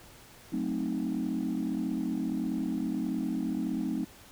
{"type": "chord", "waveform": "sine", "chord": "F# diminished seventh", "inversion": "none", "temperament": "equal", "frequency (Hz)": [185, 220, 261.6, 311.1], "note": ["F#3", "A3", "C4", "Eb4"], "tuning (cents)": [0, 0, 0, 0], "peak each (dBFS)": [-35, -33, -32, -33], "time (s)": [0.52, 4.05], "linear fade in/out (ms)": 10, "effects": ["tanh soft clip ceiling -23 dBFS", "pink hiss -53 dBFS RMS until 4.31 s"]}